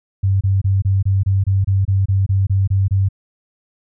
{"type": "tone bursts", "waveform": "sine", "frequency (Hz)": 97.1, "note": "G2", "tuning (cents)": -16, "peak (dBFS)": -12, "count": 14, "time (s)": [0.23, 3.088], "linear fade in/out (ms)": 10, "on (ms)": 180, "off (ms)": 26, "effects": []}